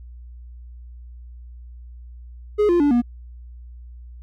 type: tone with pitch steps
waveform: triangle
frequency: 418.6 / 348 / 289.2 / 240.4 Hz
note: G#4 / F4 / D4 / B3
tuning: +14 / -6 / -27 / -46 cents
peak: -12 dBFS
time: 2.58-3.02 s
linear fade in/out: 20 ms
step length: 110 ms
effects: added 60 Hz sine -37 dBFS peak until 4.22 s